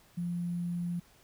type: tone with sample-and-hold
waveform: sine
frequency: 174 Hz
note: F3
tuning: 6 cents flat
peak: -31 dBFS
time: 0.17-1 s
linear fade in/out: 10 ms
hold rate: 11025 Hz
effects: pink hiss -62 dBFS RMS until 1.23 s